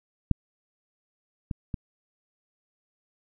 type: clicks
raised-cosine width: 5 ms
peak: -8 / -17 / -18 dBFS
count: 3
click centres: 0.313 / 1.512 / 1.742 s
effects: none